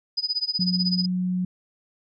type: tone with tremolo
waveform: sine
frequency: 4978 Hz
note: D#8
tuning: in tune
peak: -20 dBFS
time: 0.17-1.06 s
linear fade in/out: 10 ms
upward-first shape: sine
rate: 16 Hz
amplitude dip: 95%
type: tone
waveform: sine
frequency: 182.2 Hz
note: F#3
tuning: 26 cents flat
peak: -22 dBFS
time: 0.59-1.45 s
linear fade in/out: 5 ms
effects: none